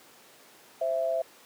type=tone pair together; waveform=sine; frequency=525.4 / 662 Hz; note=C5 / E5; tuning=+7 / +7 cents; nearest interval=major third; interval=400 cents; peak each=-31 / -26 dBFS; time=0.81-1.22 s; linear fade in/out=5 ms; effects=pink hiss -54 dBFS RMS until 1.45 s + high-pass 300 Hz 12 dB/octave